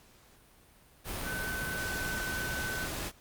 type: tone in noise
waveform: sine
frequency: 1517 Hz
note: F#6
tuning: 43 cents sharp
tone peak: -35 dBFS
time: 1.23-2.89 s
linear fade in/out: 50 ms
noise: pink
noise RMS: -37 dBFS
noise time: 1.04-3.12 s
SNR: -1 dB
effects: pink hiss -60 dBFS RMS until 3.2 s + Opus 48 kbps